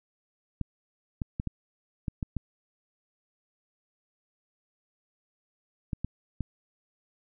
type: clicks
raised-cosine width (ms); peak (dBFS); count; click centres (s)
5; -18; 10; 0.613 / 1.218 / 1.399 / 1.473 / 2.082 / 2.228 / 2.367 / 5.932 / 6.046 / 6.407
effects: none